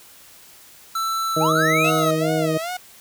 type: tone with pitch glide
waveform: square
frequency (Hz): 1330 to 1281.7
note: E6 to E6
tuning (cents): +15 to -49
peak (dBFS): -22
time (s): 0.95-2.11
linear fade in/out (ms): 5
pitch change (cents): -64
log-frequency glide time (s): 1.26-1.92
type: harmonic tone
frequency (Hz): 158.4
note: D#3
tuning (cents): +31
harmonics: 1 / 2 / 3 / 4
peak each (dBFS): -24 / -24 / -24 / -24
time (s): 1.36-2.58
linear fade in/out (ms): 10
type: linear sweep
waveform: triangle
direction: up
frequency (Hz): 748 to 2794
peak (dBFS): -18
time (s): 1.4-1.91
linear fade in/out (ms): 20
type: tone with vibrato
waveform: sawtooth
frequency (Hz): 674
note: E5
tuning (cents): +38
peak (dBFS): -22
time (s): 1.84-2.77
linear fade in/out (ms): 5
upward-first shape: sine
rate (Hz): 2.5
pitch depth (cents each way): 140
effects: white hiss -47 dBFS RMS until 3 s